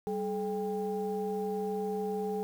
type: tone cluster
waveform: sine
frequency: 194.3 / 426.6 / 796 Hz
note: G3 / G#4 / G5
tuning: -15 / +46 / +26 cents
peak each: -36 / -32 / -38 dBFS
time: 0.07-2.43 s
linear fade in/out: 0 ms
effects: tanh soft clip ceiling -22 dBFS + 9-bit